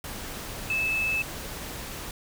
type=tone in noise; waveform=sine; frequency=2615 Hz; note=E7; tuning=15 cents flat; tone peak=-24 dBFS; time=0.7-1.22 s; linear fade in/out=2 ms; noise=pink; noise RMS=-37 dBFS; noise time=0.04-2.11 s; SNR=+10 dB; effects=none